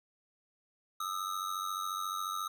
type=ring-modulated tone; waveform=square; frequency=1265 Hz; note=D#6; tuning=28 cents sharp; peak=-32 dBFS; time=1-2.48 s; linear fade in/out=5 ms; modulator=47.1 Hz; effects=none